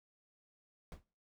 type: noise with exponential decay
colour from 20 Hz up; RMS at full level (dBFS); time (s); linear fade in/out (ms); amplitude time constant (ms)
brown; -41; 0.92-1.04; 0; 25
effects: noise-tail reverb RT60 0.4 s tail -22 dB re dry